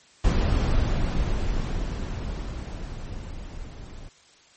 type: noise with level ramp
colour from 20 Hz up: brown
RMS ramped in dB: -19 to -40 dBFS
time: 0.24-4.09 s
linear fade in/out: 5 ms
effects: white hiss -55 dBFS RMS until 4.56 s + MP3 32 kbps